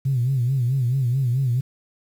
sine tone with vibrato, 127.8 Hz, C3, 40 cents flat, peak -17 dBFS, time 0.05-1.61 s, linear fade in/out 10 ms, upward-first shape sine, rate 4.6 Hz, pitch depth 130 cents each way, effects tanh soft clip ceiling -13 dBFS + 8-bit

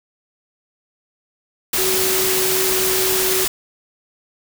sine tone in noise, 375.9 Hz, F#4, 27 cents sharp, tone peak -21 dBFS, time 1.78-3.45 s, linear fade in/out 5 ms, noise white, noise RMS -19 dBFS, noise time 1.73-3.48 s, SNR -5 dB, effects none

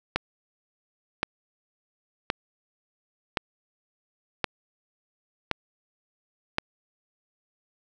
click train, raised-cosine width 0.3 ms, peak -7 dBFS, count 7, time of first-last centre 0.16-6.584 s, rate 0.934 Hz, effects none

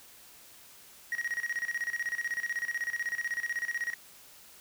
triangle tone with tremolo, 1890 Hz, A#6, 23 cents sharp, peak -27 dBFS, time 1.12-3.94 s, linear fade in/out 2 ms, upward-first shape square, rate 16 Hz, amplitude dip 80%, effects white hiss -54 dBFS RMS until 4.6 s

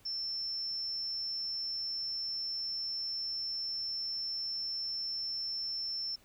sine tone, 5360 Hz, E8, 28 cents sharp, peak -34 dBFS, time 0.05-6.16 s, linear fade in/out 10 ms, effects pink hiss -64 dBFS RMS until 6.24 s

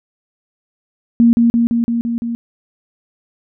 sine tone with echo, 233.9 Hz, A#3, 6 cents sharp, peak -6 dBFS, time 1.2-1.33 s, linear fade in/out 0 ms, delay 170 ms, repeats 6, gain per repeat -2 dB, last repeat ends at 2.35 s, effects none

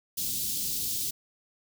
white band-stop noise, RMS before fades -31 dBFS, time 0.17-1.11 s, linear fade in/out 10 ms, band 320 to 3600 Hz, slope 24 dB/octave, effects none

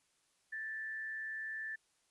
sine tone with frequency modulation, 1760 Hz, A6, in tune, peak -39 dBFS, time 0.52-1.76 s, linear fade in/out 10 ms, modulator 119 Hz, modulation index 0.36, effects white hiss -75 dBFS RMS until 2.1 s + resampled to 24000 Hz

